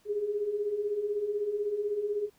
sine beating tone pair, 400 / 416 Hz, G4 / G#4, +35 / +3 cents, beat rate 16 Hz, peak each -36 / -29 dBFS, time 0.05-2.3 s, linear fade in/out 50 ms, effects pink hiss -66 dBFS RMS until 2.38 s

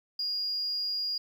sine tone, 4849 Hz, D#8, 45 cents flat, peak -28 dBFS, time 0.19-1.18 s, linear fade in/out 5 ms, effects tanh soft clip ceiling -24 dBFS + 10-bit

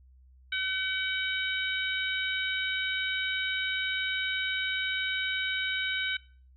harmonic tone, 759 Hz, F#5, 44 cents sharp, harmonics 2 / 3 / 4 / 5, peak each -32 / -34 / -35 / -36 dBFS, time 0.52-6.17 s, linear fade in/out 5 ms, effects noise-tail reverb RT60 0.4 s tail -19 dB re dry + added 64 Hz sine -54 dBFS peak until 6.56 s

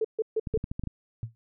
sine tone bursts, 440 Hz, A4, in tune, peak -23 dBFS, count 4, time 0.01-0.574 s, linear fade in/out 5 ms, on 36 ms, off 140 ms
clicks, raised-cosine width 5 ms, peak -20 dBFS, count 8, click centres 0.472 / 0.54 / 0.574 / 0.641 / 0.715 / 0.795 / 0.837 / 0.873 s
sine tone with exponential decay, 114.2 Hz, A#2, 35 cents flat, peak -26 dBFS, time 1.23-1.35 s, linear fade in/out 0 ms, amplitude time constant 24 ms
effects none

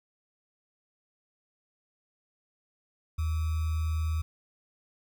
sine tone with sample-and-hold, 79.6 Hz, D#2, 40 cents sharp, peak -26 dBFS, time 3.18-4.22 s, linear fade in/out 10 ms, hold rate 1225 Hz, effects none

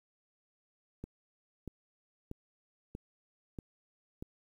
click train, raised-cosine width 3 ms, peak -28 dBFS, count 6, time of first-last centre 1.04-4.225 s, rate 1.57 Hz, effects 10-bit

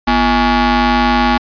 sawtooth ring-modulated tone, 293.7 Hz, D4, in tune, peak -3 dBFS, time 0.07-1.38 s, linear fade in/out 10 ms, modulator 537 Hz, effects resampled to 11025 Hz

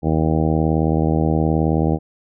harmonic tone, 78.9 Hz, D#2, 25 cents sharp, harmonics 1 / 2 / 3 / 4 / 5 / 6 / 7 / 8 / 9 / 10, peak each -22 / -19 / -23 / -22 / -28 / -26 / -30 / -31 / -31 / -29 dBFS, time 0.02-1.99 s, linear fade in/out 50 ms, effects none

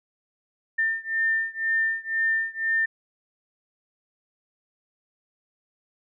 sine beating tone pair, 1800 / 1802 Hz, A6 / A6, +39 / +41 cents, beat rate 2 Hz, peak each -25 / -26 dBFS, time 0.78-2.86 s, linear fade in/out 10 ms, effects none

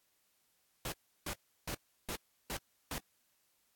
pink noise bursts, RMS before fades -39 dBFS, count 6, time 0.85-2.982 s, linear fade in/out 2 ms, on 72 ms, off 340 ms, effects white hiss -75 dBFS RMS until 3.75 s + AAC 64 kbps

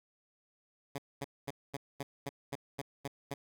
10% pulse tone bursts, 140 Hz, C#3, 18 cents sharp, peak -28 dBFS, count 10, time 0.95-3.34 s, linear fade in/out 5 ms, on 32 ms, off 230 ms, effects none

